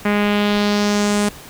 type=tone with low-pass filter sweep; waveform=sawtooth; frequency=206.3 Hz; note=G#3; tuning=11 cents flat; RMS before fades=-17 dBFS; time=0.05-1.29 s; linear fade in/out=5 ms; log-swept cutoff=2100 to 9500 Hz; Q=2; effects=pink hiss -38 dBFS RMS until 1.49 s